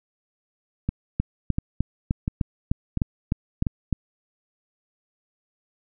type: two click trains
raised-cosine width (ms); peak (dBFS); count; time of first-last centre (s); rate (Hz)
5; -11 / -9; 5 / 10; 0.89-3.668 / 1.2-3.927; 1.44 / 3.3
effects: none